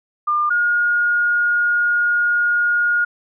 sine tone pair in turn, 1200 / 1431 Hz, D6 / F6, +37 / +42 cents, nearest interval minor third, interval 305 cents, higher second, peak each -15 / -14 dBFS, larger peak second, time 0.27-0.5 / 0.5-3.05 s, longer second, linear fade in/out 10 ms, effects none

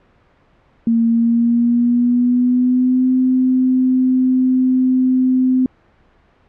sine tone with pitch glide, 230 to 256.7 Hz, A#3 to C4, -23 to -33 cents, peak -11 dBFS, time 0.87-5.66 s, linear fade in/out 2 ms, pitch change +190 cents, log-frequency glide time 1.07-3.09 s, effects pink hiss -54 dBFS RMS until 6.48 s + low-pass 2000 Hz 12 dB/octave

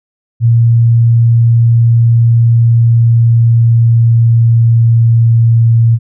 sine tone with pitch glide, 116.54 to 115.27 Hz, A#2 to A#2, 0 to -19 cents, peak -4 dBFS, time 0.4-5.99 s, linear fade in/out 50 ms, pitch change -19 cents, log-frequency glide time 2.49-5.63 s, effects none

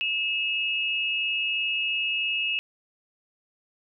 sine tone pair together, 2614 / 2857 Hz, E7 / F7, -15 / +39 cents, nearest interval major second, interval 154 cents, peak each -26 / -28 dBFS, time 0.01-2.59 s, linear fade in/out 0 ms, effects none

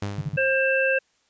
sawtooth tone with exponential decay, 101.2 Hz, G#2, 44 cents flat, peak -21 dBFS, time 0.02-0.71 s, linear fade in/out 5 ms, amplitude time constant 150 ms
sine tone bursts, 147.1 Hz, D3, 3 cents sharp, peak -23 dBFS, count 3, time 0.18-0.365 s, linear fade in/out 5 ms, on 35 ms, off 40 ms
harmonic tone, 532 Hz, C5, 29 cents sharp, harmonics 1 / 3 / 5, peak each -22 / -23 / -25 dBFS, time 0.37-0.99 s, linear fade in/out 10 ms
effects white hiss -66 dBFS RMS until 1.29 s + resampled to 16000 Hz

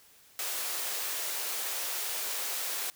white high-pass noise, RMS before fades -34 dBFS, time 0.39-2.9 s, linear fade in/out 0 ms, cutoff 380 Hz, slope 24 dB/octave, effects white hiss -59 dBFS RMS until 2.95 s

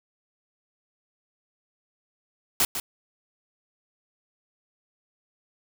white noise with echo, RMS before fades -21 dBFS, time 2.6-2.65 s, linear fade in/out 2 ms, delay 150 ms, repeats 1, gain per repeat -9 dB, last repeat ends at 2.8 s, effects none

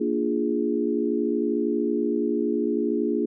sine chord, Bb dominant seventh, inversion none, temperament equal with one note detuned, 233.1 / 293.7 / 346.4 / 415.3 Hz, Bb3 / D4 / F4 / Ab4, 0 / 0 / -14 / 0 cents, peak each -27 dBFS, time 0-3.26 s, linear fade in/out 10 ms, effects none

